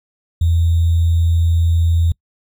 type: tone with sample-and-hold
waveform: sine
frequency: 83.7 Hz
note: E2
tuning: 27 cents sharp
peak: -11 dBFS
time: 0.41-2.12 s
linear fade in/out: 5 ms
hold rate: 3675 Hz
effects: noise-tail reverb RT60 0.1 s tail -26 dB re dry